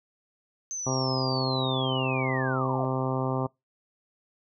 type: linear sweep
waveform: sine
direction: down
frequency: 6272 to 585 Hz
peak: -31 dBFS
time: 0.71-2.85 s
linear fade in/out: 0 ms
type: harmonic tone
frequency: 130.81 Hz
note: C3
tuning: in tune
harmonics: 1 / 2 / 3 / 4 / 5 / 6 / 7 / 8 / 9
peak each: -29 / -32 / -34 / -35 / -36 / -37 / -37 / -38 / -39 dBFS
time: 0.86-3.47 s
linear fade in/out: 10 ms
effects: noise-tail reverb RT60 0.2 s tail -25 dB re dry